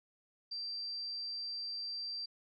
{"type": "tone", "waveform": "sine", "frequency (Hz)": 4699, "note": "D8", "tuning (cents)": 0, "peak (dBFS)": -38, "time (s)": [0.51, 2.26], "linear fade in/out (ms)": 10, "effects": []}